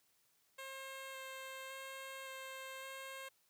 10% pulse tone with vibrato, 532 Hz, C5, 29 cents sharp, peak -38 dBFS, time 0.58-3.29 s, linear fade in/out 10 ms, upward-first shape square, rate 0.89 Hz, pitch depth 9 cents each way, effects white hiss -75 dBFS RMS until 3.49 s + high-pass 60 Hz 12 dB/octave

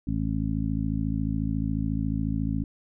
harmonic tone, 54.1 Hz, A1, 29 cents flat, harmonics 1 / 2 / 3 / 4 / 5, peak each -31 / -31 / -31 / -31 / -31 dBFS, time 0.07-2.64 s, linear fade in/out 5 ms, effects none

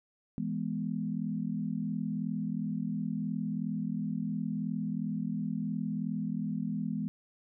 sine chord, E major, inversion none, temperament equal, 164.81 / 207.7 / 246.9 Hz, E3 / G#3 / B3, 0 / 0 / 0 cents, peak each -36 / -34 / -36 dBFS, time 0.38-7.08 s, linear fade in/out 0 ms, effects none

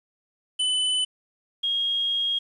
square / sine tone pair in turn, 3008 / 3265 Hz, F#7 / G#7, +28 / -30 cents, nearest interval minor second, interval 142 cents, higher second, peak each -22 dBFS, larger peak neither, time 0.59-1.05 / 1.63-2.39 s, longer second, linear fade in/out 10 ms, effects resampled to 24000 Hz + 9-bit

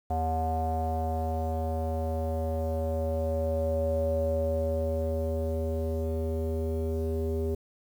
square tone with low-pass filter sweep, 80.3 Hz, E2, 45 cents flat, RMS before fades -29 dBFS, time 0.1-7.55 s, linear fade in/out 5 ms, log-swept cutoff 730 to 450 Hz, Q 9.7, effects 9-bit

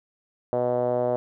5% pulse tone with low-pass filter, 123.2 Hz, B2, 4 cents flat, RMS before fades -24 dBFS, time 0.53-1.16 s, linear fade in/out 0 ms, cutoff 590 Hz, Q 4.4, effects none

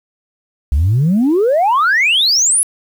sine exponential sweep, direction up, 64.1 to 11090 Hz, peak -8 dBFS, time 0.72-2.63 s, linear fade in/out 0 ms, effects tanh soft clip ceiling -7 dBFS + 7-bit

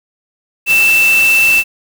sine tone in noise, 2660 Hz, E7, 15 cents sharp, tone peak -7 dBFS, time 0.66-1.64 s, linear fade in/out 50 ms, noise white, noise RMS -20 dBFS, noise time 0.66-1.64 s, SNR +10 dB, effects none

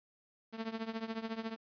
sawtooth tone with tremolo, 224.3 Hz, A3, 34 cents sharp, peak -30 dBFS, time 0.52-1.57 s, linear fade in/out 50 ms, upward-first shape triangle, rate 14 Hz, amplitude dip 90%, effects resampled to 11025 Hz + 10-bit

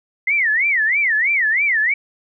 sine tone with vibrato, 2008 Hz, B6, 28 cents sharp, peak -14 dBFS, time 0.27-1.94 s, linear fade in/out 5 ms, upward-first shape sine, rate 3.1 Hz, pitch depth 280 cents each way, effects none

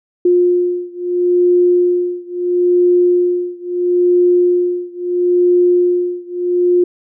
sine beating tone pair, 354.9 / 355.65 Hz, F4 / F4, +28 / +32 cents, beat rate 0.75 Hz, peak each -13 / -14 dBFS, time 0.25-6.84 s, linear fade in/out 5 ms, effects none

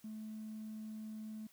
triangle tone, 216.8 Hz, A3, 25 cents flat, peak -40 dBFS, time 0.04-1.47 s, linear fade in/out 5 ms, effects tanh soft clip ceiling -40 dBFS + white hiss -67 dBFS RMS until 1.52 s

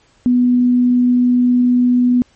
sine tone, 246.7 Hz, B3, 2 cents flat, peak -9 dBFS, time 0.26-2.22 s, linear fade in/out 0 ms, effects pink hiss -54 dBFS RMS until 2.35 s + MP3 32 kbps

